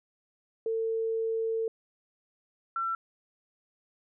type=tone pair in turn; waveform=sine; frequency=450 / 1348.5 Hz; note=A4 / E6; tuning=+39 / +39 cents; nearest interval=octave + perfect fifth; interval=1900 cents; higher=second; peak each=-27 / -28 dBFS; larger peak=first; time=0.66-1.68 / 2.76-2.95 s; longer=first; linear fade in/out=2 ms; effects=none